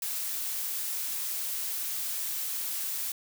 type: noise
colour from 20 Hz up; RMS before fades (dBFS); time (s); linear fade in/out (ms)
blue; -33; 0.02-3.12; 2
effects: none